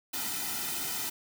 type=noise with comb filter; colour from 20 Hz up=white; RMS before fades=-34 dBFS; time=0.13-1.1 s; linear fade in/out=10 ms; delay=1.8 ms; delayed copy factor=-0.9; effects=none

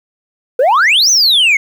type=exponential two-way sweep; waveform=sine; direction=up then down; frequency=472.1 to 6272 to 2124 Hz; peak=-4 dBFS; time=0.59-1.57 s; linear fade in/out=5 ms; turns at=1.1 s; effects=tanh soft clip ceiling -6 dBFS + 7-bit

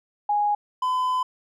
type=tone pair in turn; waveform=sine / triangle; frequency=828 / 1013 Hz; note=G#5 / B5; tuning=-5 / +44 cents; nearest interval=minor third; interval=349 cents; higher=second; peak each=-19 / -19 dBFS; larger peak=neither; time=0.29-0.55 / 0.82-1.23 s; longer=second; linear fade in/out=5 ms; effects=none

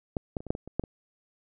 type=clicks; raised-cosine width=2 ms; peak=-15 / -17 / -29 / -27 / -11 / -23 / -28 / -13 / -24 dBFS; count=9; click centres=0.168 / 0.368 / 0.405 / 0.467 / 0.505 / 0.551 / 0.676 / 0.796 / 0.838 s; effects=none

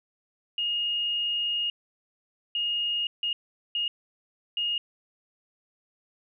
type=tone bursts at uneven times; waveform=sine; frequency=2855 Hz; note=F7; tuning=37 cents sharp; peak=-25 dBFS; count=5; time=0.58-1.7 / 2.55-3.07 / 3.23-3.33 / 3.75-3.88 / 4.57-4.78 s; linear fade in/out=2 ms; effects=none

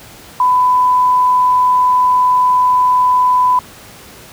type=tone; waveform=sine; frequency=1000 Hz; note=B5; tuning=21 cents sharp; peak=-8 dBFS; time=0.4-3.59 s; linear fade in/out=2 ms; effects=pink hiss -37 dBFS RMS until 4.32 s + high-pass 60 Hz 12 dB/octave

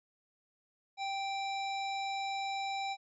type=harmonic tone with a mistuned harmonic; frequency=784 Hz; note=G5; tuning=in tune; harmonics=1 / 3 / 5 / 7 / 9; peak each=-35 / -42 / -43 / -52 / -56 dBFS; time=0.97-2.97 s; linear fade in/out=50 ms; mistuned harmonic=7; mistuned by=-83 cents; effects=none

